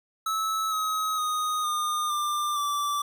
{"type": "tone with pitch steps", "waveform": "square", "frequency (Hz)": [1300, 1271.8, 1244.2, 1217.2, 1190.7, 1164.9], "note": ["E6", "D#6", "D#6", "D#6", "D6", "D6"], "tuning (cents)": [-24, 38, 0, -38, 23, -14], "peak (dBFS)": -26, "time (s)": [0.26, 3.02], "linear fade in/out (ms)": 5, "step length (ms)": 460, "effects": ["11-bit"]}